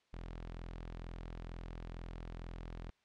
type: tone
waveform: sawtooth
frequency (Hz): 42.17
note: E1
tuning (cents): +40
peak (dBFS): -40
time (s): 0.13-2.9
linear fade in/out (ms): 0
effects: white hiss -75 dBFS RMS until 3.04 s + low-pass 4000 Hz 12 dB/octave